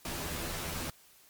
pink noise with comb filter, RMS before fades -37 dBFS, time 0.05-0.9 s, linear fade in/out 2 ms, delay 12 ms, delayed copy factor +0.8, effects white hiss -60 dBFS RMS until 1.29 s + MP3 96 kbps

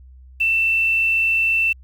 sine tone with quantisation, 2674 Hz, E7, 24 cents sharp, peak -15 dBFS, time 0.4-1.73 s, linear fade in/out 10 ms, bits 7, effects added 64 Hz sine -41 dBFS peak until 1.83 s

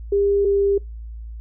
sine tone pair in turn, 401.3 / 399 Hz, G4 / G4, +41 / +31 cents, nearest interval unison, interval 10 cents, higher first, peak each -15 dBFS, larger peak neither, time 0.12-0.45 / 0.45-0.78 s, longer neither, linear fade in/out 5 ms, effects noise-tail reverb RT60 0.2 s tail -24 dB re dry + added 56 Hz sine -31 dBFS peak until 1.4 s

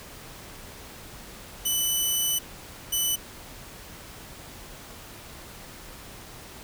10% pulse tone bursts at uneven times, 2988 Hz, F#7, 16 cents sharp, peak -15 dBFS, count 2, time 1.65-2.39 / 2.92-3.16 s, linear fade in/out 10 ms, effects pink hiss -44 dBFS RMS until 6.63 s

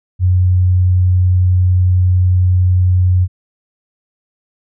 sine tone, 91.1 Hz, F#2, 26 cents flat, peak -8 dBFS, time 0.19-3.28 s, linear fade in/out 50 ms, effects none

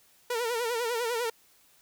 sawtooth tone with vibrato, 470.6 Hz, A#4, 16 cents sharp, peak -24 dBFS, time 0.3-1.3 s, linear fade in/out 5 ms, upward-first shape sine, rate 10 Hz, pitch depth 88 cents each way, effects white hiss -62 dBFS RMS until 1.81 s

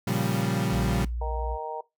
35% pulse chord, G half-diminished seventh, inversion first, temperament equal, 116.54 / 138.59 / 174.61 / 196 Hz, Bb2 / Db3 / F3 / G3, 0 / 0 / 0 / 0 cents, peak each -28 dBFS, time 0.07-1.05 s, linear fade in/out 5 ms
white noise, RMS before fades -45 dBFS, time 0.08-0.42 s, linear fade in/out 2 ms
sine tone, 58.9 Hz, A#1, 19 cents sharp, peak -28 dBFS, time 0.7-1.58 s, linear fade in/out 50 ms
harmonic tone, 155.7 Hz, D#3, 2 cents sharp, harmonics 3 / 4 / 5 / 6, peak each -36 / -38 / -37 / -35 dBFS, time 1.21-1.81 s, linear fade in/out 5 ms
effects noise-tail reverb RT60 0.2 s tail -20 dB re dry

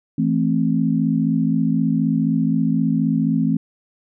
sine chord, A minor, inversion second, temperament just, 165 / 220 / 264 Hz, E3 / A3 / C4, +2 / 0 / +16 cents, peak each -20 dBFS, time 0.18-3.57 s, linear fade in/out 5 ms, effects none

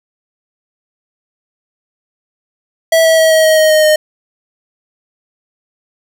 square tone with pitch steps, 653 / 647.4 / 641.8 / 636.2 / 630.8 / 625.3 / 619.9 / 614.6 Hz, E5 / E5 / E5 / D#5 / D#5 / D#5 / D#5 / D#5, -17 / -31 / -46 / +38 / +24 / +8 / -7 / -21 cents, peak -7 dBFS, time 2.92-3.96 s, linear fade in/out 5 ms, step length 130 ms, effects none

